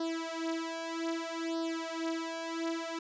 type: tone with flanger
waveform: sawtooth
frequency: 328.8 Hz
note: E4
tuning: 4 cents flat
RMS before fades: -36 dBFS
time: 0-2.99 s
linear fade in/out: 5 ms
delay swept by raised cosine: 0.21 to 4.31 ms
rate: 0.63 Hz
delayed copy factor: +0.95
effects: resampled to 16000 Hz